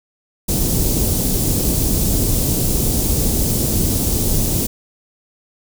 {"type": "band-stop noise", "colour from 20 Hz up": "pink", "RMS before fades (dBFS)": -17, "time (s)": [0.48, 4.67], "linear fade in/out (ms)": 10, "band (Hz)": [360, 7100], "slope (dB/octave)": 12, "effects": []}